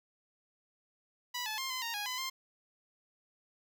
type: tone with pitch steps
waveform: 10% pulse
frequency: 982 / 864 / 1059 / 1026 / 928 / 826 / 1010 / 1054 Hz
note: B5 / A5 / C6 / C6 / A#5 / G#5 / B5 / C6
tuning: -10 / -32 / +21 / -34 / -8 / -10 / +39 / +12 cents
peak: -27 dBFS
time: 1.34-2.3 s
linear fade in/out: 10 ms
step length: 120 ms
effects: none